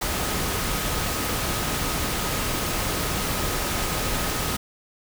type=tone in noise; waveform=sine; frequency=1260 Hz; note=D#6; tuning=21 cents sharp; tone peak=-37 dBFS; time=0.01-4.57 s; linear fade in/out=10 ms; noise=pink; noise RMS=-26 dBFS; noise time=0.01-4.57 s; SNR=-14 dB; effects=none